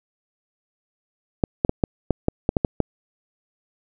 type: clicks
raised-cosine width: 2 ms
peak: -4 dBFS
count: 10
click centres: 1.438 / 1.649 / 1.694 / 1.838 / 2.107 / 2.284 / 2.491 / 2.568 / 2.648 / 2.803 s
effects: none